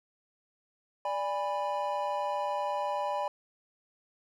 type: chord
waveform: triangle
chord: G# diminished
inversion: second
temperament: equal with one note detuned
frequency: 587.3 / 820.1 / 987.8 Hz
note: D5 / G#5 / B5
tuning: 0 / -22 / 0 cents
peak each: -32 dBFS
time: 1.05-3.28 s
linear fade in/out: 2 ms
effects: none